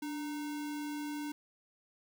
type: tone with sample-and-hold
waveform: sine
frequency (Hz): 293.7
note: D4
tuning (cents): 0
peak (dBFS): -36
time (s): 0.02-1.32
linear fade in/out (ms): 5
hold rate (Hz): 1225
effects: none